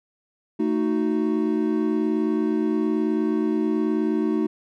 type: chord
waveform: triangle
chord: D# diminished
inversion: second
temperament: equal with one note detuned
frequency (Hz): 222.4 / 311.1 / 370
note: A3 / D#4 / F#4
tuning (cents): +19 / 0 / 0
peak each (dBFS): -23 / -21 / -24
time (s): 0.59-4.47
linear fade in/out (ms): 10
effects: none